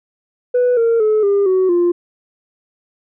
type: tone with pitch steps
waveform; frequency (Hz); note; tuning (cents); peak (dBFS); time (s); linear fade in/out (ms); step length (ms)
sine; 493.9 / 460.8 / 430 / 401.2 / 374.3 / 349.2; B4 / A#4 / A4 / G4 / F#4 / F4; 0 / -20 / -40 / +40 / +20 / 0; -9; 0.54-1.92; 10; 230
effects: tanh soft clip ceiling -9 dBFS